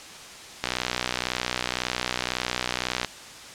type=click train; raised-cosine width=0.2 ms; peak=-7 dBFS; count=150; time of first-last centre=0.64-3.047 s; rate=61.9 Hz; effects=white hiss -42 dBFS RMS until 3.54 s + low-pass 7000 Hz 12 dB/octave